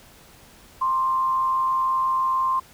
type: tone with frequency modulation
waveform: sine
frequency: 1051 Hz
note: C6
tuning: 7 cents sharp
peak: -19 dBFS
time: 0.81-2.6 s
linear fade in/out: 10 ms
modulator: 126 Hz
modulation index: 0.26
effects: pink hiss -50 dBFS RMS until 2.73 s